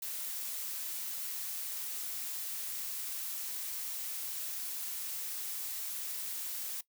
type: noise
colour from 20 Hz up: blue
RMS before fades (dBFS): -39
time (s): 0.02-6.81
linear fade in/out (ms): 5
effects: noise-tail reverb RT60 0.1 s tail -19 dB re dry